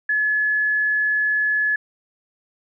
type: tone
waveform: sine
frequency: 1708 Hz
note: G#6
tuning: 48 cents sharp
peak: -17 dBFS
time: 0.09-1.76 s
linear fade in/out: 5 ms
effects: none